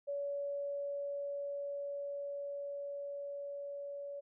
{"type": "tone with level ramp", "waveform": "sine", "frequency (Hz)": 567, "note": "C#5", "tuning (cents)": 39, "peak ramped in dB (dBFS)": [-35, -41], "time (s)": [0.07, 4.21], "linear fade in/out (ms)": 20, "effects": []}